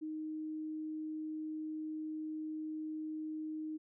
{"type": "tone", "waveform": "sine", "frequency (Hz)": 311.1, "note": "D#4", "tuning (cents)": 0, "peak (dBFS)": -38, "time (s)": [0.01, 3.78], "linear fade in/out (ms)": 20, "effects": []}